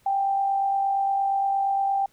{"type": "tone with amplitude modulation", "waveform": "sine", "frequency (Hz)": 787, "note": "G5", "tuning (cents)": 7, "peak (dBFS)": -19, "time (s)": [0.06, 2.06], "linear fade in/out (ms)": 5, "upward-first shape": "sine", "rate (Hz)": 48.6, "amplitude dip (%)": 35, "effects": ["pink hiss -62 dBFS RMS until 2.12 s"]}